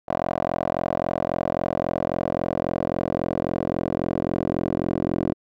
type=tone with band-pass filter sweep; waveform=10% pulse; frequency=43.7 Hz; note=F1; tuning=2 cents sharp; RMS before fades=-25 dBFS; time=0.08-5.34 s; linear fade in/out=10 ms; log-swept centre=690 to 380 Hz; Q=2.4; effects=none